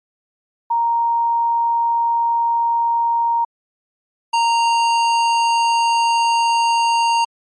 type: tone pair in turn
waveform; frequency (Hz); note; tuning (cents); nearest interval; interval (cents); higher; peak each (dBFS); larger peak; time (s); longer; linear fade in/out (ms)
sine / square; 932.3 / 928.3; A#5 / A#5; 0 / -7; unison; 7; first; -14; neither; 0.7-3.45 / 4.33-7.25; second; 10
effects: low-pass 7000 Hz 12 dB/octave + MP3 48 kbps